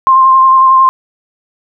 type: tone with vibrato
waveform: sine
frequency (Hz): 1054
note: C6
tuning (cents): +12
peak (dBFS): -3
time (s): 0.07-0.89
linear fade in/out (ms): 0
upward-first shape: sine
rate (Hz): 11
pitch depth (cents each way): 18
effects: none